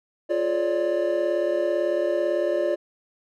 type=tone cluster; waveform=triangle; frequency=349.8 / 426.1 / 553 / 591 Hz; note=F4 / G#4 / C#5 / D5; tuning=+3 / +44 / -4 / +11 cents; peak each=-24 / -31 / -26 / -22 dBFS; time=0.29-2.76 s; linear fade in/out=20 ms; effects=none